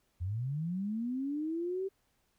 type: linear sweep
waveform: sine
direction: up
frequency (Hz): 82.41 to 392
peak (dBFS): -32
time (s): 0.2-1.89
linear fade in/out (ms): 20
effects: pink hiss -75 dBFS RMS until 2.38 s